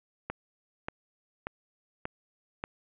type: click train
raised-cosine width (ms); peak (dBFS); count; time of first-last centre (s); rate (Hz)
0.5; -18; 5; 0.3-2.639; 1.71
effects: resampled to 8000 Hz + 8-bit